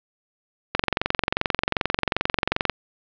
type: click train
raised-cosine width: 0.3 ms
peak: -3 dBFS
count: 45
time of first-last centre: 0.75-2.697 s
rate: 22.6 Hz
effects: low-pass 4000 Hz 12 dB/octave